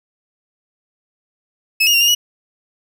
30% pulse tone with pitch steps, 2594 / 2853 / 2762 / 2824 / 2915 Hz, E7 / F7 / F7 / F7 / F#7, -28 / +36 / -20 / +19 / -26 cents, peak -8 dBFS, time 1.8-2.15 s, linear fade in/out 10 ms, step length 70 ms, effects none

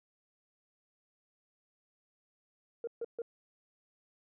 sine tone bursts, 466.2 Hz, A#4, in tune, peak -33 dBFS, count 3, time 2.84-3.219 s, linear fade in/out 2 ms, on 33 ms, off 140 ms, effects tanh soft clip ceiling -30 dBFS

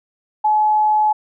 sine tone, 853 Hz, G#5, 46 cents sharp, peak -12 dBFS, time 0.44-1.13 s, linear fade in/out 10 ms, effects none

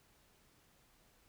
silence, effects pink hiss -69 dBFS RMS until 1.28 s

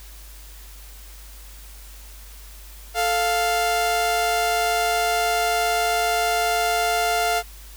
sawtooth tone pair together, 439.2 / 698.5 Hz, A4 / F5, -3 / 0 cents, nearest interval minor sixth, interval 803 cents, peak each -23 / -16 dBFS, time 2.94-7.43 s, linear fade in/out 50 ms, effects added 50 Hz sine -40 dBFS peak until 7.76 s + white hiss -46 dBFS RMS until 7.76 s

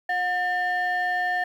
sine tone pair together, 722.5 / 1794 Hz, F#5 / A6, -41 / +33 cents, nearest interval octave + major third, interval 1574 cents, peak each -23 dBFS, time 0.09-1.44 s, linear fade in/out 5 ms, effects tanh soft clip ceiling -19 dBFS + 9-bit

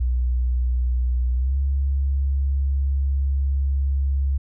sine tone with pitch glide, 61.74 to 68.5 Hz, B1 to C#2, 0 to -20 cents, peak -18 dBFS, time 0-4.38 s, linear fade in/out 10 ms, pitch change +180 cents, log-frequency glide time 1.35-1.57 s, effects none

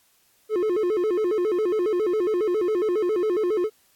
triangle tone with vibrato, 392 Hz, G4, in tune, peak -18 dBFS, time 0.49-3.7 s, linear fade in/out 50 ms, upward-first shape square, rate 7.3 Hz, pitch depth 170 cents each way, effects white hiss -62 dBFS RMS until 3.95 s + AAC 64 kbps

